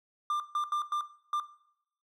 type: tone bursts at uneven times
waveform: triangle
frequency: 1192 Hz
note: D6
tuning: 25 cents sharp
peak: -25 dBFS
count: 5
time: 0.3-0.4 / 0.55-0.64 / 0.72-0.82 / 0.92-1.01 / 1.33-1.4 s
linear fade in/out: 2 ms
effects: noise-tail reverb RT60 0.7 s tail -17 dB re dry